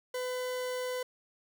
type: tone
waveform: 40% pulse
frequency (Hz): 503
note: B4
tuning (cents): +32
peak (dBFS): -32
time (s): 0.14-1.03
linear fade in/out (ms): 5
effects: none